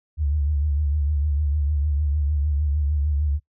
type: tone with vibrato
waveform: sine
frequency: 73.42 Hz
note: D2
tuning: in tune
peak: -19 dBFS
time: 0.17-3.4 s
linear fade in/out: 50 ms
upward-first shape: triangle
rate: 6.6 Hz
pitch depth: 95 cents each way
effects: noise-tail reverb RT60 0.1 s tail -21 dB re dry